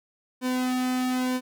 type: tone with flanger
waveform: sawtooth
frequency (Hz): 253.7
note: B3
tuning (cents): +47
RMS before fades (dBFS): -26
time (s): 0.41-1.41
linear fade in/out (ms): 50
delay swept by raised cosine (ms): 1.5 to 2.11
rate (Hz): 1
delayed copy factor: -0.85
effects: none